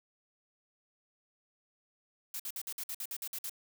blue noise bursts, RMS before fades -39 dBFS, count 11, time 2.34-3.496 s, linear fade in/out 2 ms, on 56 ms, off 54 ms, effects none

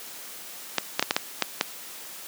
clicks, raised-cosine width 0.2 ms, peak -3 dBFS, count 7, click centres 0.783 / 0.995 / 1.026 / 1.109 / 1.165 / 1.423 / 1.611 s, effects white hiss -41 dBFS RMS until 2.27 s + high-pass 200 Hz 12 dB/octave

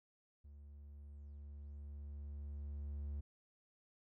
triangle tone with level ramp, 72.1 Hz, D2, 31 cents flat, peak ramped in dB -52 to -38 dBFS, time 0.44-3.21 s, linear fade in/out 10 ms, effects none

